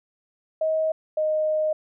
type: tone pair in turn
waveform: sine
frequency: 633 / 619.3 Hz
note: D#5 / D#5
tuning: +30 / -8 cents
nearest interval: unison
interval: 38 cents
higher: first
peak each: -20 / -20 dBFS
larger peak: neither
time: 0.61-0.92 / 1.17-1.73 s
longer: second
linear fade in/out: 5 ms
effects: none